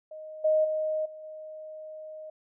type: tone with level steps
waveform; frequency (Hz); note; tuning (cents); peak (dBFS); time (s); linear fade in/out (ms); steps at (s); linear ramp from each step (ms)
sine; 622.3; D#5; 0; -39 / -20 / -26 / -41 / -39; 0.11-2.3; 5; 0.44 / 0.64 / 1.05 / 1.23; 10
effects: none